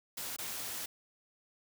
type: noise with dropouts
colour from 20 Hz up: white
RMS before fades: -40 dBFS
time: 0.17-0.86 s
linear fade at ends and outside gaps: 5 ms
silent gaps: 0.364-0.385 s
effects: high-pass 80 Hz 12 dB/octave